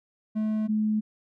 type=tone pair in turn; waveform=triangle / sine; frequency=215.9 / 214.5 Hz; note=A3 / A3; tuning=-33 / -44 cents; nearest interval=unison; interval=11 cents; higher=first; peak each=-22 dBFS; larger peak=neither; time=0.35-0.68 / 0.68-1.01 s; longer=neither; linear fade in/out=20 ms; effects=none